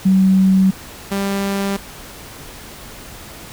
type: tone pair in turn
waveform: sine / sawtooth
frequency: 190 / 197.72 Hz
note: F#3 / G3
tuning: +46 / +15 cents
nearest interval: minor second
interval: 69 cents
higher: second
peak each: -9 / -14 dBFS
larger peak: first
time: 0.05-0.71 / 1.11-1.77 s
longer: neither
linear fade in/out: 10 ms
effects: pink hiss -36 dBFS RMS until 3.52 s